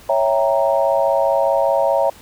sine chord, C# diminished seventh, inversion none, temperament equal, 554.4 / 659.3 / 784 / 932.3 Hz, C#5 / E5 / G5 / Bb5, 0 / 0 / 0 / 0 cents, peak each -17 / -18 / -23 / -21 dBFS, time 0.09-2.1 s, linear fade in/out 5 ms, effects pink hiss -44 dBFS RMS until 2.21 s

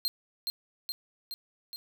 45% pulse tone with echo, 4186 Hz, C8, in tune, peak -26 dBFS, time 0.05-0.08 s, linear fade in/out 0 ms, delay 420 ms, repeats 4, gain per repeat -3 dB, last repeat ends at 1.76 s, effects none

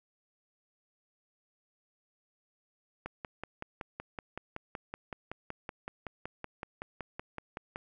click train, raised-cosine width 0.5 ms, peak -23 dBFS, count 26, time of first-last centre 3.06-7.759 s, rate 5.32 Hz, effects none

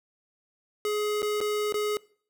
square tone with dropouts, 420 Hz, G#4, 19 cents sharp, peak -26 dBFS, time 0.85-1.97 s, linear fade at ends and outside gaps 1 ms, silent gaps 1.22-1.228 / 1.405-1.412 / 1.724-1.742 s, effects noise-tail reverb RT60 0.5 s tail -22 dB re dry

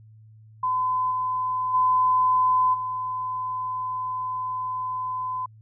sine tone with level steps, 1016 Hz, B5, 49 cents sharp, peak -21 / -23 / -17 / -26 dBFS, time 0.63-5.46 s, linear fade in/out 5 ms, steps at 1.1 / 1.73 / 2.73 s, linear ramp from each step 20 ms, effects added 109 Hz sine -47 dBFS peak until 5.61 s

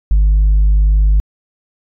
sine tone, 50.9 Hz, G#1, 34 cents flat, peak -5 dBFS, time 0.11-1.2 s, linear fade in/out 0 ms, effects tanh soft clip ceiling -6 dBFS

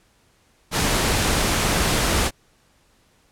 pink noise, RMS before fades -20 dBFS, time 0.71-2.31 s, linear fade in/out 50 ms, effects pink hiss -60 dBFS RMS until 3.31 s + low-pass 11000 Hz 12 dB/octave

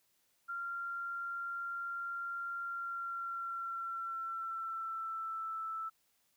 sine tone with pitch glide, 1384 to 1320 Hz, F6 to E6, -16 to +2 cents, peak -37 dBFS, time 0.48-5.9 s, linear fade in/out 20 ms, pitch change -82 cents, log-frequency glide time 2.63-5.61 s, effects white hiss -75 dBFS RMS until 6.36 s

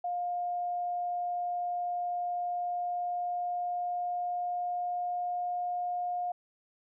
sine tone with pitch glide, 708 to 712.5 Hz, F5 to F5, +23 to +34 cents, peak -30 dBFS, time 0.04-6.32 s, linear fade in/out 5 ms, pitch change +11 cents, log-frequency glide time 2.33-5.6 s, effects none

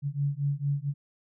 sine beating tone pair, 140 / 144.4 Hz, C#3 / D3, +18 / -29 cents, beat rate 4.4 Hz, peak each -29 dBFS, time 0.02-0.94 s, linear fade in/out 50 ms, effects none

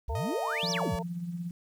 sine exponential two-way sweep, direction up then down, 55 to 6080 to 55 Hz, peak -30 dBFS, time 0.08-0.96 s, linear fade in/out 5 ms, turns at 0.71 s
harmonic tone, 226.5 Hz, A#3, 50 cents flat, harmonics 2 / 3 / 4, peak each -38 / -40 / -38 dBFS, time 0.09-1.03 s, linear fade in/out 10 ms
sawtooth tone with pitch glide, 622.3 to 570.7 Hz, D#5 to D5, 0 to -50 cents, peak -33 dBFS, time 0.15-0.99 s, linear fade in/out 2 ms, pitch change -150 cents, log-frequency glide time 0.44-0.76 s
sine tone with tremolo, 173.1 Hz, F3, 15 cents flat, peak -30 dBFS, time 0.63-1.51 s, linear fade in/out 2 ms, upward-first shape triangle, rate 17 Hz, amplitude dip 60%
effects 10-bit

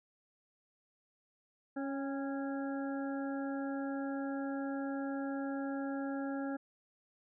harmonic tone with a mistuned harmonic, 275.7 Hz, C#4, 9 cents flat, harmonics 1 / 2 / 3 / 5 / 6, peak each -36 / -43 / -46 / -49 / -50 dBFS, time 1.76-6.57 s, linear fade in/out 10 ms, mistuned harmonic 3, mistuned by -30 cents, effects none

